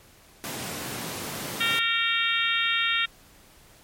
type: high-pass noise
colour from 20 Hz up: pink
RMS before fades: -34 dBFS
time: 0.44-1.79 s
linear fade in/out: 0 ms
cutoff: 110 Hz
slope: 24 dB/octave
type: harmonic tone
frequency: 460 Hz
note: A#4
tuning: 23 cents flat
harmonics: 3 / 4 / 5 / 6 / 7 / 8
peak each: -29 / -29 / -29 / -29 / -29 / -29 dBFS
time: 1.6-3.06 s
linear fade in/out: 10 ms
effects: pink hiss -54 dBFS RMS until 3.83 s + MP3 64 kbps